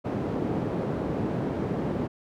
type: band-pass noise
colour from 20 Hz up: white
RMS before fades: -29 dBFS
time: 0.04-2.08 s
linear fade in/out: 20 ms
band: 110 to 360 Hz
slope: 12 dB/octave
effects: none